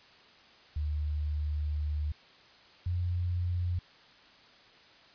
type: tone pair in turn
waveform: sine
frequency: 75 / 88.39 Hz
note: D2 / F2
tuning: +37 / +21 cents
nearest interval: minor third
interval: 284 cents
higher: second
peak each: -29 / -28 dBFS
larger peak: second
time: 0.76-2.12 / 2.86-3.79 s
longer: first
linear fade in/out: 5 ms
effects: white hiss -57 dBFS RMS until 5.14 s + resampled to 11025 Hz